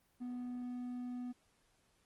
triangle tone, 246.9 Hz, B3, in tune, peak -38 dBFS, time 0.2-1.33 s, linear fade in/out 20 ms, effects pink hiss -74 dBFS RMS until 2.05 s + Opus 24 kbps

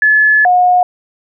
sine tone pair in turn, 1718 / 722.3 Hz, A6 / F#5, -42 / -42 cents, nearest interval octave + minor third, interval 1500 cents, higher first, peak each -6 dBFS, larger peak neither, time 0.02-0.45 / 0.45-0.83 s, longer first, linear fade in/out 2 ms, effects none

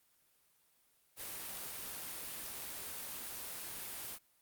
white noise, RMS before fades -44 dBFS, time 1.16-4.19 s, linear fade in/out 50 ms, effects white hiss -72 dBFS RMS until 4.41 s + Opus 32 kbps

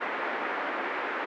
white band-pass noise, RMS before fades -32 dBFS, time 0-1.26 s, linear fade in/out 20 ms, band 290 to 1900 Hz, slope 24 dB/octave, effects none

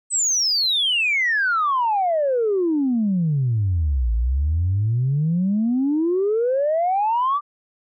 sine exponential two-way sweep, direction down then up, 8230 to 54.7 to 1196 Hz, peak -16 dBFS, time 0.1-7.41 s, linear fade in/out 50 ms, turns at 4.13 s, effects tanh soft clip ceiling -13 dBFS

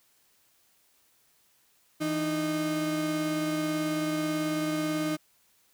35% pulse tone pair together, 162.9 / 307.5 Hz, E3 / D#4, -20 / -20 cents, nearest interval major seventh, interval 1100 cents, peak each -34 / -26 dBFS, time 2-5.17 s, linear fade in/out 20 ms, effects white hiss -66 dBFS RMS until 5.73 s

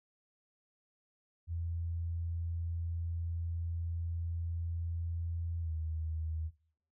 sine tone with pitch glide, 84.2 to 79.7 Hz, E2 to D#2, +37 to +42 cents, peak -34 dBFS, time 1.47-6.51 s, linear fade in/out 50 ms, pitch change -95 cents, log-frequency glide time 5.61-5.71 s, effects noise-tail reverb RT60 0.6 s tail -20 dB re dry

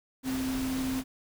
sine tone in noise, 261.6 Hz, C4, in tune, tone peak -29 dBFS, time 0.23-1.04 s, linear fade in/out 50 ms, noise pink, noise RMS -38 dBFS, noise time 0.23-1.04 s, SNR +6 dB, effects none

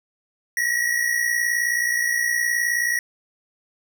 square tone pair together, 1866.9 / 1926 Hz, A#6 / B6, +2 / -44 cents, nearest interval minor second, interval 54 cents, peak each -25 / -22 dBFS, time 0.57-2.99 s, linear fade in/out 2 ms, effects none

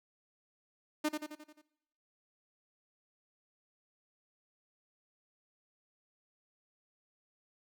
sawtooth tone with echo, 303.3 Hz, D#4, 44 cents flat, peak -25 dBFS, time 1.04-1.09 s, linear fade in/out 10 ms, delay 88 ms, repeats 6, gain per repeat -5 dB, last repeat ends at 1.618 s, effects noise-tail reverb RT60 0.9 s tail -20 dB re dry

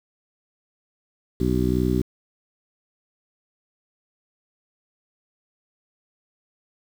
harmonic tone, 62.2 Hz, B1, 13 cents sharp, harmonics 1 / 2 / 3 / 4 / 5 / 6, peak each -26 / -26 / -26 / -26 / -26 / -26 dBFS, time 1.4-2.02 s, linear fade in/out 5 ms, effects 7-bit

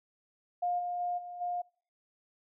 sine tone with level steps, 709 Hz, F5, 26 cents sharp, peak -28 / -32 / -30 / -40 / -31 dBFS, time 0.62-1.62 s, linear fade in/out 10 ms, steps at 0.78 / 0.99 / 1.17 / 1.4 s, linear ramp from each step 20 ms, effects noise-tail reverb RT60 0.5 s tail -26 dB re dry

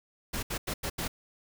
pink noise bursts at uneven times, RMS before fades -33 dBFS, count 5, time 0.33-0.43 / 0.5-0.58 / 0.67-0.74 / 0.83-0.9 / 0.98-1.08 s, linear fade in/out 10 ms, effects none

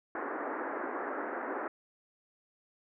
pink band-pass noise, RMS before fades -37 dBFS, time 0.15-1.68 s, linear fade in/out 2 ms, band 270 to 1800 Hz, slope 48 dB/octave, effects none

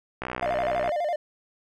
click train, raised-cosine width 0.5 ms, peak -15 dBFS, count 43, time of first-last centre 0.22-0.892 s, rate 62.5 Hz
triangle tone with vibrato, 648 Hz, E5, 30 cents flat, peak -22 dBFS, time 0.42-1.16 s, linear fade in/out 5 ms, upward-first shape square, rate 12 Hz, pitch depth 130 cents each way
effects none

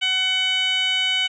15% pulse tone with band-pass filter, 750 Hz, F#5, 23 cents sharp, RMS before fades -21 dBFS, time 0.01-1.28 s, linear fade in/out 20 ms, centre 3000 Hz, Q 3.5, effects resampled to 22050 Hz

